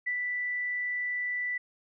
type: tone with ADSR envelope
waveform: sine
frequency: 1975.5 Hz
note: B6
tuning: in tune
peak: -27 dBFS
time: 0.06-1.58 s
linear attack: 15 ms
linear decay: 83 ms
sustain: -2 dB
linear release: 8 ms
effects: none